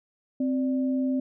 sine tone pair together, 261.6 / 587.3 Hz, C4 / D5, 0 / 0 cents, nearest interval octave + major second, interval 1400 cents, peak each -23 / -35 dBFS, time 0.4-1.2 s, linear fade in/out 5 ms, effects none

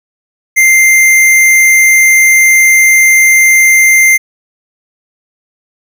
square tone, 2093 Hz, C7, in tune, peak -4 dBFS, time 0.56-4.18 s, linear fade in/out 20 ms, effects none

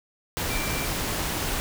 sine tone in noise, 2349 Hz, D7, in tune, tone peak -34 dBFS, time 0.5-0.85 s, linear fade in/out 0 ms, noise pink, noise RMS -28 dBFS, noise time 0.37-1.6 s, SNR -9 dB, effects none

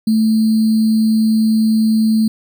sine tone with sample-and-hold, 220 Hz, A3, in tune, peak -10 dBFS, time 0.07-2.28 s, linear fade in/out 5 ms, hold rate 4410 Hz, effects none

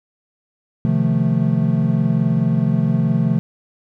triangle chord, F dominant seventh, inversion second, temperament equal, 130.81 / 155.56 / 174.61 / 220 Hz, C3 / Eb3 / F3 / A3, 0 / 0 / 0 / 0 cents, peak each -18 dBFS, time 0.85-3.39 s, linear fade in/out 0 ms, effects none

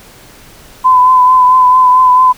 sine tone with vibrato, 1012 Hz, B5, 42 cents sharp, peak -3 dBFS, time 0.84-2.33 s, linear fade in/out 20 ms, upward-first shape triangle, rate 4.5 Hz, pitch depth 31 cents each way, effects pink hiss -38 dBFS RMS until 2.37 s

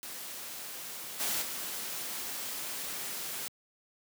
white noise with level steps, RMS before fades -42 / -32 / -38 dBFS, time 0.03-3.48 s, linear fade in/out 0 ms, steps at 1.19 / 1.41 s, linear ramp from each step 20 ms, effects high-pass 150 Hz 12 dB/octave

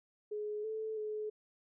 sine tone with pitch steps, 420.9 / 437.9 / 427 Hz, G#4 / A4 / G#4, +23 / -8 / +48 cents, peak -36 dBFS, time 0.31-1.3 s, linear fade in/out 10 ms, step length 330 ms, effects none

